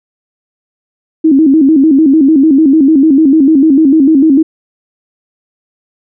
sine tone with vibrato, 293.7 Hz, D4, in tune, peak -3 dBFS, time 1.24-4.43 s, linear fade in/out 10 ms, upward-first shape square, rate 6.7 Hz, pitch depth 140 cents each way, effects none

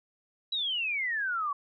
sine exponential sweep, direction down, 3951 to 1108.7 Hz, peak -28 dBFS, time 0.52-1.53 s, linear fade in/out 5 ms, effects none

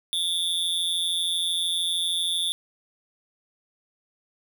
square tone with amplitude modulation, 3520 Hz, A7, in tune, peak -20 dBFS, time 0.13-2.52 s, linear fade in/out 0 ms, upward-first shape sine, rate 173 Hz, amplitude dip 95%, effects none

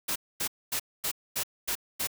white noise bursts, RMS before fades -30 dBFS, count 7, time 0.08-2.073 s, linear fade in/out 10 ms, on 79 ms, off 240 ms, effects none

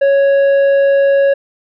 sine tone with tanh clipping, 554.4 Hz, C#5, in tune, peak -9 dBFS, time 0.01-1.34 s, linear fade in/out 10 ms, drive 7 dB, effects none

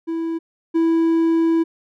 triangle tone pair in turn, 329 / 329 Hz, E4 / E4, -3 / -3 cents, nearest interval unison, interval 0 cents, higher neither, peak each -19 / -12 dBFS, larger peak second, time 0.07-0.39 / 0.74-1.64 s, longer second, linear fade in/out 20 ms, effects none

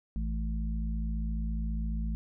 harmonic tone, 54.6 Hz, A1, 13 cents flat, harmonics 1 / 3 / 4, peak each -30 / -39 / -39 dBFS, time 0.16-2.15 s, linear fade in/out 0 ms, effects none

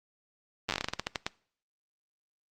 slowing click train, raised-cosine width 0.2 ms, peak -12 dBFS, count 15, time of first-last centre 0.69-1.265 s, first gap 9 ms, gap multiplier 1.21, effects noise-tail reverb RT60 0.5 s tail -21 dB re dry + Opus 32 kbps

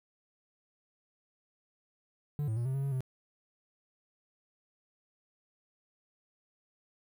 triangle tone with pitch steps, 146.7 / 110 / 119 / 131.9 / 136.8 / 138.5 / 130 Hz, D3 / A2 / A#2 / C3 / C#3 / C#3 / C3, -2 / 0 / +36 / +14 / -23 / -1 / -11 cents, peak -28 dBFS, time 2.39-3.006 s, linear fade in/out 0 ms, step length 88 ms, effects 10-bit

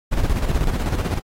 brown noise with tremolo, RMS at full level -18 dBFS, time 0.11-1.2 s, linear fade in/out 20 ms, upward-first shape square, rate 16 Hz, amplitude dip 55%, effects AAC 48 kbps

